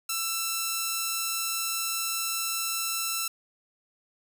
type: tone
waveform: 5% pulse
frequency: 1335 Hz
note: E6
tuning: 22 cents sharp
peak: -16 dBFS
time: 0.09-3.28 s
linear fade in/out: 5 ms
effects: none